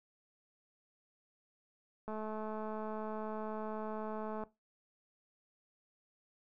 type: click train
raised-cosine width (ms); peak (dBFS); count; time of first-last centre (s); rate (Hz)
1; -29; 510; 2.08-4.436; 216
effects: noise-tail reverb RT60 0.2 s tail -17 dB re dry